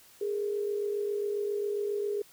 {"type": "tone pair together", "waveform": "sine", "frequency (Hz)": [410.1, 457.5], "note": ["G#4", "A#4"], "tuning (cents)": [-22, -32], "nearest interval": "major second", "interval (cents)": 190, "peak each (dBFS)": [-29, -37], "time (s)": [0.21, 2.22], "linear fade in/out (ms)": 5, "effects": ["white hiss -57 dBFS RMS until 2.32 s"]}